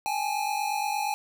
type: tone pair together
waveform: square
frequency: 807 / 855.5 Hz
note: G#5 / A5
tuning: -50 / -49 cents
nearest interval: minor second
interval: 101 cents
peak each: -30 / -30 dBFS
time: 0.06-1.14 s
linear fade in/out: 0 ms
effects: none